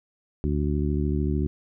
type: harmonic tone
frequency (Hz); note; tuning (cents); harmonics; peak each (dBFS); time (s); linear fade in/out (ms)
73.42; D2; 0; 1 / 2 / 3 / 4 / 5; -25 / -28 / -30 / -31 / -32; 0.44-1.47; 0
effects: none